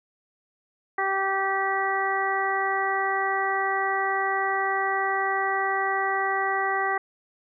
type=harmonic tone; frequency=388.3 Hz; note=G4; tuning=16 cents flat; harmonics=1 / 2 / 3 / 4 / 5; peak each=-31 / -27 / -29 / -32 / -28 dBFS; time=0.98-6.98 s; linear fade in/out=5 ms; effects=none